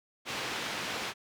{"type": "band-pass noise", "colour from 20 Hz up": "white", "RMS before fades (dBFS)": -36, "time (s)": [0.25, 1.14], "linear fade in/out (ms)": 50, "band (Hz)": [110, 3300], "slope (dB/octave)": 12, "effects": []}